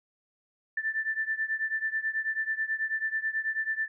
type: beating tone pair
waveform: sine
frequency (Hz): 1765 / 1774.2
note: A6 / A6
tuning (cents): +5 / +14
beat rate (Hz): 9.2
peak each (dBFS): -30 / -32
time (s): 0.77-3.88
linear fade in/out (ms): 5
effects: none